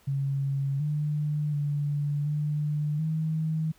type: tone with pitch steps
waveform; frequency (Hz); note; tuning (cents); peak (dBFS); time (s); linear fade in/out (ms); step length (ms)
sine; 138 / 149.5 / 145.4 / 149.3 / 158.1; C#3 / D3 / D3 / D3 / D#3; -7 / +31 / -17 / +29 / +28; -25; 0.07-3.72; 10; 730
effects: pink hiss -61 dBFS RMS until 3.78 s